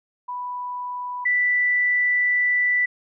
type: tone pair in turn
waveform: sine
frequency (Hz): 987.8 / 1975.6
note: B5 / B6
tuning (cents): 0 / 0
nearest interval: octave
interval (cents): 1200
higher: second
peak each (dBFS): -27 / -17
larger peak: second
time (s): 0.28-1.25 / 1.25-2.86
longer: second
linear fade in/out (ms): 10
effects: none